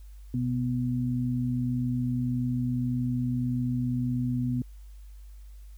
sine tone pair together, 125.7 / 247.4 Hz, B2 / B3, +31 / +3 cents, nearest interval octave, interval 1172 cents, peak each -28 dBFS, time 0.34-4.62 s, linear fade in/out 2 ms, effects added 50 Hz sine -43 dBFS peak until 5.77 s + white hiss -65 dBFS RMS until 5.77 s

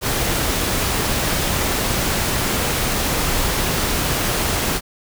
pink noise, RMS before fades -20 dBFS, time 0.01-4.81 s, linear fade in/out 50 ms, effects none

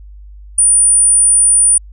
sine tone, 9400 Hz, D9, 1 cent sharp, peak -6 dBFS, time 0.58-1.78 s, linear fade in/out 5 ms, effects added 50 Hz sine -32 dBFS peak until 1.92 s

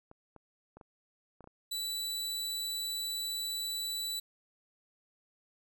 clicks, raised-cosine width 1 ms, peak -37 dBFS, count 7, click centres 0.114 / 0.363 / 0.77 / 0.812 / 1.407 / 1.442 / 1.474 s
sawtooth tone, 3957 Hz, B7, 3 cents sharp, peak -31 dBFS, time 1.71-4.2 s, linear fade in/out 10 ms
effects none

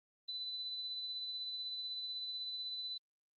sine tone with tremolo, 4000 Hz, B7, 21 cents sharp, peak -38 dBFS, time 0.28-2.98 s, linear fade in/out 10 ms, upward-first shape triangle, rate 16 Hz, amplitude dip 35%, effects Opus 24 kbps

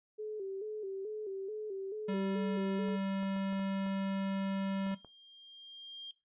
sine tone with vibrato, 407.1 Hz, G#4, 35 cents flat, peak -37 dBFS, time 0.18-2.97 s, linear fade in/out 20 ms, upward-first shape square, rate 2.3 Hz, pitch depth 87 cents each way
square tone, 194.3 Hz, G3, 15 cents flat, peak -34 dBFS, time 2.08-4.95 s, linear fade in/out 10 ms
clicks, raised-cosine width 1 ms, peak -38 dBFS, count 9, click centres 2.885 / 3.23 / 3.364 / 3.528 / 3.595 / 3.864 / 4.866 / 4.915 / 5.047 s
sine tone with exponential growth, 3205 Hz, G7, 38 cents sharp, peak -40 dBFS, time 3.58-6.11 s, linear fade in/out 2 ms, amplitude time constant 550 ms
effects noise-tail reverb RT60 0.2 s tail -17 dB re dry + resampled to 8000 Hz

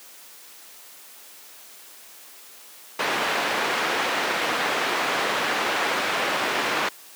white low-pass noise, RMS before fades -24 dBFS, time 2.99-6.89 s, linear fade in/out 5 ms, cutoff 2100 Hz, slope 12 dB/octave, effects white hiss -46 dBFS RMS until 7.15 s + high-pass 300 Hz 12 dB/octave

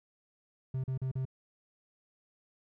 triangle tone bursts, 130.81 Hz, C3, in tune, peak -29 dBFS, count 4, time 0.74-1.253 s, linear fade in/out 5 ms, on 99 ms, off 39 ms, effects none

